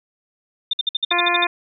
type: tone bursts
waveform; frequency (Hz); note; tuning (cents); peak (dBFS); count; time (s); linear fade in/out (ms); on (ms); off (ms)
sine; 3611; A7; +44; -16; 10; 0.71-1.444; 5; 23; 56
type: harmonic tone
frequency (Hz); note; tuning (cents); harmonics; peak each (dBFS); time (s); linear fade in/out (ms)
349.2; F4; 0; 1 / 2 / 3 / 4 / 5 / 6 / 7; -27 / -24 / -22 / -29 / -24 / -29 / -22; 1.11-1.47; 5
effects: none